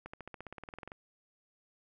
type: accelerating click train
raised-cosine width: 0.5 ms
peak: -29 dBFS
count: 16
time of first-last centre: 0.06-0.919 s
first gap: 75 ms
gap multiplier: 0.96
effects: none